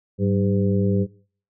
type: harmonic tone with a mistuned harmonic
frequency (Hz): 100.8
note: G2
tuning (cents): +49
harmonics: 1 / 2 / 3 / 4 / 5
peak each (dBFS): -21 / -21 / -32 / -26 / -29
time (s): 0.18-1.07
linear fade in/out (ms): 50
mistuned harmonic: 2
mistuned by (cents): -89
effects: noise-tail reverb RT60 0.5 s tail -23 dB re dry